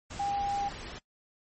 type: tone in noise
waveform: sine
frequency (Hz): 803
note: G5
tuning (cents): +41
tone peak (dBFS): -28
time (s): 0.19-0.69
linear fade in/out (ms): 10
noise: pink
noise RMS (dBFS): -42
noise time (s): 0.1-0.99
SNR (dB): +11
effects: noise-tail reverb RT60 0.1 s tail -21 dB re dry + MP3 32 kbps